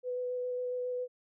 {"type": "tone with vibrato", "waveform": "sine", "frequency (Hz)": 497.7, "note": "B4", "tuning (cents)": 13, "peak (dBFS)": -32, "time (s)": [0.03, 1.08], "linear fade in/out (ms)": 50, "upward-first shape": "square", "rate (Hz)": 7.3, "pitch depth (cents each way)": 8, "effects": []}